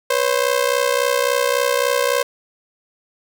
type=ring-modulated tone; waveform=sawtooth; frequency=523.3 Hz; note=C5; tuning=in tune; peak=-9 dBFS; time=0.1-2.23 s; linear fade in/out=5 ms; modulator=31.8 Hz; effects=none